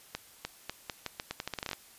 accelerating click train, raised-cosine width 0.2 ms, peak -17 dBFS, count 16, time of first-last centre 0.15-1.732 s, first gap 300 ms, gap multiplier 0.82, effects white hiss -56 dBFS RMS until 1.98 s + resampled to 32000 Hz

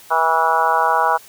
harmonic tone with a mistuned harmonic, 162.4 Hz, E3, 26 cents flat, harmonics 3 / 4 / 5 / 6 / 7 / 8 / 9, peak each -26 / -23 / -19 / -18 / -22 / -23 / -23 dBFS, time 0.1-1.18 s, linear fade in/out 20 ms, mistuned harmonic 8, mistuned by +25 cents, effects white hiss -44 dBFS RMS until 1.28 s + high-pass 60 Hz 12 dB/octave

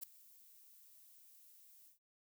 violet noise with ADSR envelope, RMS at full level -42 dBFS, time 0.01-1.99 s, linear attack 24 ms, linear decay 3 ms, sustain -21 dB, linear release 120 ms, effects noise-tail reverb RT60 0.1 s tail -21 dB re dry

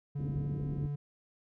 triangle tone with pitch glide, 142.9 to 144.39 Hz, D3 to D3, -47 to -29 cents, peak -31 dBFS, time 0.15-0.96 s, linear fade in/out 10 ms, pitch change +18 cents, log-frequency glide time 0.34-0.77 s
white low-pass noise, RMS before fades -40 dBFS, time 0.18-0.88 s, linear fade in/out 20 ms, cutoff 280 Hz, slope 24 dB/octave
effects none

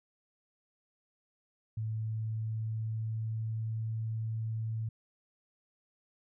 sine tone with pitch glide, 110 to 111.41 Hz, A2 to A2, 0 to +22 cents, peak -32 dBFS, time 1.77-4.89 s, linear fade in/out 5 ms, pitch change +22 cents, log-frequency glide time 1.87-3.91 s, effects none

